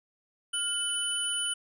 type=tone cluster; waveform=sine; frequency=1414 / 2997 / 9610 Hz; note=F6 / F#7 / D9; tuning=+21 / +22 / +39 cents; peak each=-37 / -30 / -31 dBFS; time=0.53-1.54 s; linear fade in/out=10 ms; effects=tanh soft clip ceiling -20 dBFS